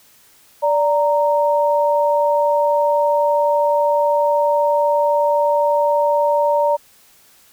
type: tone pair together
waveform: sine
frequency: 584.2 / 928 Hz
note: D5 / A#5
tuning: -9 / -8 cents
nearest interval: minor sixth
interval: 801 cents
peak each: -15 / -17 dBFS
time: 0.62-6.77 s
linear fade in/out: 20 ms
effects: white hiss -51 dBFS RMS until 7.52 s